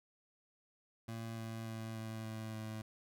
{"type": "tone with pitch steps", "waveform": "25% pulse", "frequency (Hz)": [113.7, 112.85, 112.01, 111.17, 110.34, 109.51], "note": ["A#2", "A2", "A2", "A2", "A2", "A2"], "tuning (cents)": [-43, 44, 31, 18, 5, -8], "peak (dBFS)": -38, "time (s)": [1.08, 2.82], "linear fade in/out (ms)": 5, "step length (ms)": 290, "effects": []}